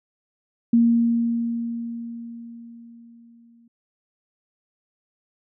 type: tone with exponential decay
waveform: sine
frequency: 233.3 Hz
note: A#3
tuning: 2 cents sharp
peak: -12 dBFS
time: 0.73-3.68 s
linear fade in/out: 5 ms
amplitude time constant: 640 ms
effects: none